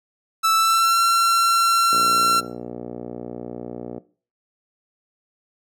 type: tone with pitch glide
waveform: 45% pulse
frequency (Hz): 1318.5 to 1358.7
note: E6 to F6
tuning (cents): 0 to -48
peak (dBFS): -15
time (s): 0.43-2.41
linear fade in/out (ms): 20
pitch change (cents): +52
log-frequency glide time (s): 0.55-0.97
type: click train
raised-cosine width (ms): 2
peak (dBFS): -16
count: 124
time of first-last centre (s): 1.93-3.98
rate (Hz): 60
effects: noise-tail reverb RT60 0.4 s tail -19 dB re dry + high-pass 200 Hz 12 dB/octave